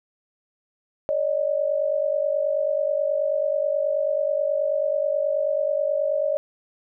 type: tone pair together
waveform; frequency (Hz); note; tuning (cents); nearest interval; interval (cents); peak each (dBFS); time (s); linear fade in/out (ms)
sine; 563 / 612.3; C#5 / D#5; +27 / -28; minor second; 145; -23; 1.09-6.37; 0
effects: none